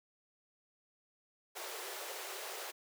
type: high-pass noise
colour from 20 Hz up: pink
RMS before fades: -44 dBFS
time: 1.55-2.72 s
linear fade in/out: 20 ms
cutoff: 360 Hz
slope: 96 dB/octave
effects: none